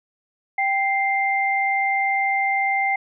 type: tone pair together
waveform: sine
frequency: 784 / 2093 Hz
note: G5 / C7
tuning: 0 / 0 cents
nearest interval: octave + perfect fourth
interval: 1700 cents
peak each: -21 dBFS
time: 0.58-2.96 s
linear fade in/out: 5 ms
effects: none